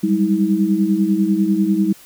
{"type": "tone cluster", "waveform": "sine", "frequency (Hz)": [193, 203.1, 320.3], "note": ["G3", "G#3", "E4"], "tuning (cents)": [-27, -38, -50], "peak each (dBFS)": -18, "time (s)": [0.03, 1.93], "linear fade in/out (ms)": 10, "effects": ["white hiss -45 dBFS RMS until 2.05 s"]}